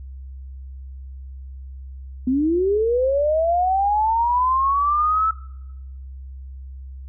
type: linear sweep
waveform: sine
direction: up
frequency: 246.9 to 1318.5 Hz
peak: -16 dBFS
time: 2.27-5.31 s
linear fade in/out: 5 ms
effects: noise-tail reverb RT60 0.9 s tail -21 dB re dry + added 66 Hz sine -33 dBFS peak until 7.08 s